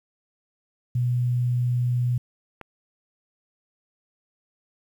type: tone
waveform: sine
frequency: 122.9 Hz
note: B2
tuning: 8 cents flat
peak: -20 dBFS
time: 0.95-2.18 s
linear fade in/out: 5 ms
type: click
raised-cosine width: 0.5 ms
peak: -23 dBFS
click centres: 2.613 s
effects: 9-bit